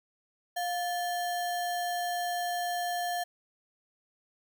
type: tone with sample-and-hold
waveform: sine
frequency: 706 Hz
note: F5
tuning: 19 cents sharp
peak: -29 dBFS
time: 0.56-3.24 s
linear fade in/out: 10 ms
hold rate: 2450 Hz
effects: none